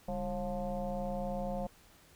sine tone with frequency modulation, 370 Hz, F#4, in tune, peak -33 dBFS, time 0.08-1.67 s, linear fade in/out 5 ms, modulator 170 Hz, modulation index 2.3, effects pink hiss -61 dBFS RMS until 2.15 s

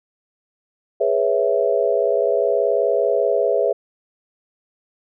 sine chord, C# minor seventh, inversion second, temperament equal, 415.3 / 493.9 / 554.4 / 659.3 Hz, G#4 / B4 / C#5 / E5, 0 / 0 / 0 / 0 cents, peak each -21 dBFS, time 1-3.73 s, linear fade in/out 10 ms, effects none

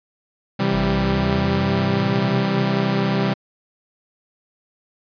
sawtooth chord, C major, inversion none, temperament equal with one note detuned, 132.26 / 164.81 / 196 Hz, C3 / E3 / G3, +19 / 0 / 0 cents, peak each -19 / -21 / -16 dBFS, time 0.59-3.34 s, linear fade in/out 10 ms
sine linear sweep, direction up, 46.25 to 140 Hz, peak -26 dBFS, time 0.71-2.65 s, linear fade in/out 50 ms
effects resampled to 11025 Hz

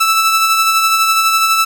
sawtooth tone with tremolo, 1318.5 Hz, E6, in tune, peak -5 dBFS, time 0-1.65 s, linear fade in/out 10 ms, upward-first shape sine, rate 12 Hz, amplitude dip 35%, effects none

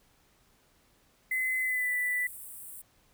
pink high-pass noise, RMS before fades -45 dBFS, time 1.31-2.82 s, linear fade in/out 10 ms, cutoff 8100 Hz, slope 96 dB/octave
sine tone with pitch glide, 2037 to 1982.4 Hz, C7 to B6, -47 to +6 cents, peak -27 dBFS, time 1.31-2.27 s, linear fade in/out 5 ms, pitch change -47 cents, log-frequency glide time 1.6-1.92 s
effects pink hiss -66 dBFS RMS until 3.13 s

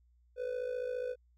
triangle tone with amplitude modulation, 498.7 Hz, B4, 17 cents sharp, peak -29 dBFS, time 0.36-1.16 s, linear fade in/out 50 ms, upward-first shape sine, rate 54.7 Hz, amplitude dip 70%, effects added 60 Hz sine -64 dBFS peak until 1.37 s

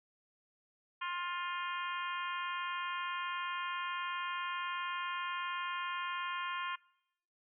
harmonic tone, 352.3 Hz, F4, 15 cents sharp, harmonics 3 / 4 / 5 / 6 / 7 / 8 / 9, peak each -38 / -43 / -45 / -49 / -46 / -48 / -49 dBFS, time 1.01-6.76 s, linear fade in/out 10 ms, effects noise-tail reverb RT60 0.8 s tail -23 dB re dry

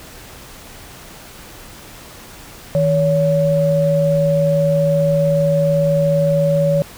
sine tone pair together, 158.55 / 565 Hz, D#3 / C#5, +33 / +33 cents, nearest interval octave + minor seventh, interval 2200 cents, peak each -16 / -14 dBFS, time 2.75-6.82 s, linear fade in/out 0 ms, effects pink hiss -38 dBFS RMS until 6.97 s

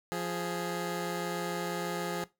15% pulse tone pair together, 174.49 / 415.3 Hz, F3 / G#4, -1 / 0 cents, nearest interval octave + minor third, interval 1501 cents, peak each -28 / -30 dBFS, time 0.12-2.24 s, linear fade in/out 0 ms, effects noise-tail reverb RT60 0.2 s tail -18 dB re dry

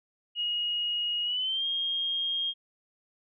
sine tone with pitch glide, 2882 to 3235 Hz, F#7 to G#7, -46 to -46 cents, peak -27 dBFS, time 0.35-2.54 s, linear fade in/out 50 ms, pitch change +200 cents, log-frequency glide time 1.24-1.66 s, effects none

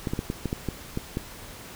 clicks, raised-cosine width 3 ms, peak -14 dBFS, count 9, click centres 0.072 / 0.135 / 0.191 / 0.301 / 0.457 / 0.529 / 0.687 / 0.974 / 1.171 s, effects pink hiss -43 dBFS RMS until 1.75 s

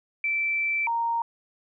sine tone pair in turn, 2331 / 928.8 Hz, D7 / A#5, -14 / -7 cents, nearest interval octave + major third, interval 1593 cents, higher first, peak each -23 dBFS, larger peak neither, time 0.24-0.87 / 0.87-1.22 s, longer first, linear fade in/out 2 ms, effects none

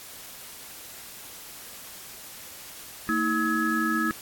sine tone cluster, 227 / 319.2 / 1285 / 1679 Hz, A#3 / D#4 / E6 / G#6, -46 / +44 / -45 / +18 cents, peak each -28 dBFS, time 3.09-4.11 s, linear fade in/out 0 ms, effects white hiss -43 dBFS RMS until 4.21 s + AAC 64 kbps

